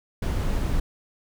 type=noise; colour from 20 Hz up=brown; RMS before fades=-24 dBFS; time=0.22-0.8 s; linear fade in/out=5 ms; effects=none